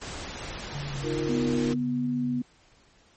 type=noise; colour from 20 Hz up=pink; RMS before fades=-37 dBFS; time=0.01-1.74 s; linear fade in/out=10 ms
type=tone with vibrato; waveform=sine; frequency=140 Hz; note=C#3; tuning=18 cents sharp; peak=-33 dBFS; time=0.71-2.43 s; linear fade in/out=50 ms; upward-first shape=sine; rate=2.3 Hz; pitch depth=31 cents each way
type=chord; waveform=sine; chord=Eb suspended second; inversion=none; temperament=just; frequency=311.1 / 350 / 466.7 Hz; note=Eb4 / F4 / Bb4; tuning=0 / +4 / +2 cents; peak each=-31 dBFS; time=1.02-1.76 s; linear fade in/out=50 ms
type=tone; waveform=sine; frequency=246.3 Hz; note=B3; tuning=5 cents flat; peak=-25 dBFS; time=1.29-2.42 s; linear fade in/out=5 ms
effects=pink hiss -60 dBFS RMS until 3.16 s + MP3 32 kbps